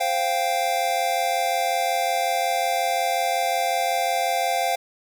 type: chord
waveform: square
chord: C suspended fourth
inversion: none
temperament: equal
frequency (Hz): 523.3 / 698.5 / 784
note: C5 / F5 / G5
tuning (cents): 0 / 0 / 0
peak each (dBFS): -30 / -24 / -26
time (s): 0-4.76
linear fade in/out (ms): 10
effects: none